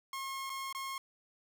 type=tone with dropouts; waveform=sawtooth; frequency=1078 Hz; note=C#6; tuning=49 cents flat; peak=-34 dBFS; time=0.13-0.98 s; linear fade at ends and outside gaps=2 ms; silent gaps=0.496-0.5 / 0.727-0.748 s; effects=none